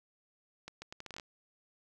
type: accelerating click train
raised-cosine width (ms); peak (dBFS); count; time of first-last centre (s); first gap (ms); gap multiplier
0.2; -27; 10; 0.68-1.198; 140; 0.75
effects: none